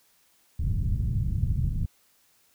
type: low-pass noise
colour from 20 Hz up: white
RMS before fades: -26 dBFS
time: 0.59-1.86 s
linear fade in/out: 10 ms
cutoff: 130 Hz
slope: 24 dB/octave
effects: white hiss -64 dBFS RMS until 2.54 s